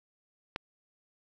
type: click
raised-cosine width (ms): 0.3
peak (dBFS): -17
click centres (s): 0.561
effects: none